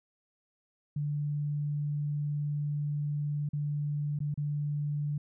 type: tone with dropouts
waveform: sine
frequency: 146.83 Hz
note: D3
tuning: in tune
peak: -29 dBFS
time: 0.96-5.18 s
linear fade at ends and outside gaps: 5 ms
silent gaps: 3.49-3.532 / 4.19-4.203 / 4.342-4.375 s
effects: none